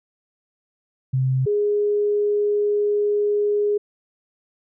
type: tone pair in turn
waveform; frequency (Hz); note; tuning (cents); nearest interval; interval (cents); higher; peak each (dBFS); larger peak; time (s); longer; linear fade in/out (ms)
sine; 130.7 / 413.9; C3 / G#4; -1 / -6; octave + minor sixth; 1995; second; -17; neither; 1.13-1.46 / 1.46-3.78; second; 10
effects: none